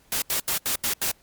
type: noise bursts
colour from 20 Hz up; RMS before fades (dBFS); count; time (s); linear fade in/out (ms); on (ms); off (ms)
white; -25; 6; 0.12-1.115; 2; 100; 79
effects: pink hiss -59 dBFS RMS until 1.22 s + MP3 96 kbps